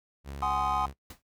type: tone with vibrato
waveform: sawtooth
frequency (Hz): 69.3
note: C#2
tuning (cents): 0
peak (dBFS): -34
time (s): 0.24-0.94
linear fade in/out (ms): 50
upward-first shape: sine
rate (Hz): 2.6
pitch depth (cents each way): 8
type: chord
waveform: triangle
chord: Ab dominant seventh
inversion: third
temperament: just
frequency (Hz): 747.5 / 830.6 / 1038.3 / 1245.9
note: Gb5 / Ab5 / C6 / Eb6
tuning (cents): +17 / 0 / -14 / +2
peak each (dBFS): -30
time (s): 0.42-0.86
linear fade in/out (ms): 5
type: noise with exponential decay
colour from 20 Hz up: pink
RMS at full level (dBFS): -40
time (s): 1.1-1.22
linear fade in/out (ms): 5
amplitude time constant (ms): 24
effects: noise-tail reverb RT60 0.1 s tail -17 dB re dry